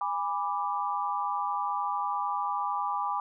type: chord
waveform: sine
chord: G# diminished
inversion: none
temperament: equal with one note detuned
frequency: 818.7 / 987.8 / 1174.7 Hz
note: G#5 / B5 / D6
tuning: -25 / 0 / 0 cents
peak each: -32 dBFS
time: 0.01-3.2 s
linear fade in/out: 2 ms
effects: none